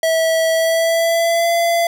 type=tone with pitch glide; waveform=square; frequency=650 to 679.6 Hz; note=E5 to F5; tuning=-24 to -47 cents; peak=-14 dBFS; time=0.03-1.87 s; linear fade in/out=2 ms; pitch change=+77 cents; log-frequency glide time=0.52-1.52 s; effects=none